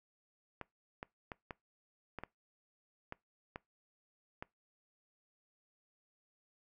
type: clicks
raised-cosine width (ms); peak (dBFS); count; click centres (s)
0.5; -27; 9; 0.613 / 1.029 / 1.318 / 1.508 / 2.187 / 2.236 / 3.124 / 3.559 / 4.425
effects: noise-tail reverb RT60 0.2 s tail -23 dB re dry